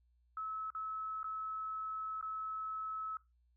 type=tone with dropouts; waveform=sine; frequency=1296 Hz; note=E6; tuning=30 cents flat; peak=-38 dBFS; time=0.37-3.17 s; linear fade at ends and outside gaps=2 ms; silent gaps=0.703-0.749 / 1.231-1.242 / 2.212-2.226 s; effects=noise-tail reverb RT60 0.2 s tail -18 dB re dry + added 60 Hz sine -69 dBFS peak until 3.56 s